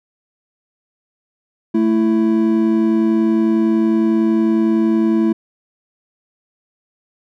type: tone pair together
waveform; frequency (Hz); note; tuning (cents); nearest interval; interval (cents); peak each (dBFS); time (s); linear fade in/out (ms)
triangle; 220.5 / 331.4; A3 / E4; +4 / +9; perfect fifth; 705; -13; 1.74-5.33; 10
effects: none